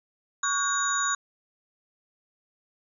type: tone cluster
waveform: sine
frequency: 1122 / 1445 / 1586 / 3787 / 6750 Hz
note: C#6 / F#6 / G6 / A#7 / G#8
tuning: +21 / -41 / +20 / +27 / +27 cents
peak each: -28 / -31 / -33 / -34 / -28 dBFS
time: 0.43-1.15 s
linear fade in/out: 5 ms
effects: none